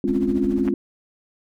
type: chord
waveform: sine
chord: Db major seventh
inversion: second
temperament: equal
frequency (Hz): 207.7 / 261.6 / 277.2 / 349.2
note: Ab3 / C4 / Db4 / F4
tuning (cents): 0 / 0 / 0 / 0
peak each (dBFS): -24 / -23 / -24 / -24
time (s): 0.04-0.74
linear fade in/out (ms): 2
type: noise with tremolo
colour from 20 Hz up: brown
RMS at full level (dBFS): -32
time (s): 0.07-0.71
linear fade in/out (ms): 10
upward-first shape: triangle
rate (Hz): 14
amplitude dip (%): 85
type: clicks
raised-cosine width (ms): 0.5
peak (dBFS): -19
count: 2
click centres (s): 0.678 / 0.685
effects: none